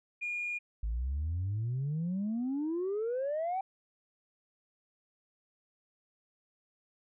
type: tone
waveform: sine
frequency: 2428 Hz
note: D#7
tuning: 43 cents flat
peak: -32 dBFS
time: 0.21-0.59 s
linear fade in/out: 20 ms
type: exponential sweep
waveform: sine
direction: up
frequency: 51.91 to 784 Hz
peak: -29 dBFS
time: 0.83-3.61 s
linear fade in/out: 5 ms
effects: tanh soft clip ceiling -28 dBFS